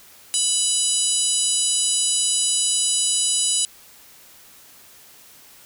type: harmonic tone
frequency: 987.8 Hz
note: B5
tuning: in tune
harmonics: 3 / 4 / 5 / 6 / 7 / 8 / 9 / 10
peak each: -27 / -28 / -31 / -33 / -26 / -26 / -29 / -22 dBFS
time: 0.34-3.65 s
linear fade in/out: 0 ms
effects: white hiss -48 dBFS RMS until 5.65 s